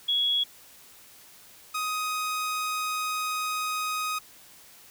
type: tone pair in turn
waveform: sine / sawtooth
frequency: 3345 / 1253 Hz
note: G#7 / D#6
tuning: +12 / +12 cents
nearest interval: octave + perfect fourth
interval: 1700 cents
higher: first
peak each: -22 / -24 dBFS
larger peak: first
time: 0.08-0.44 / 1.74-4.19 s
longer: second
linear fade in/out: 10 ms
effects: white hiss -52 dBFS RMS until 4.9 s